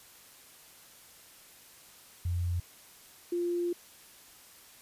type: tone pair in turn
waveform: sine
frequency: 87.31 / 348.3 Hz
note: F2 / F4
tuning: 0 / -5 cents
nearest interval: 2 octaves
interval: 2395 cents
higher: second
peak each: -28 dBFS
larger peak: neither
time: 2.25-2.6 / 3.32-3.73 s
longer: second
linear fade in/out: 5 ms
effects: white hiss -55 dBFS RMS until 4.81 s + resampled to 32000 Hz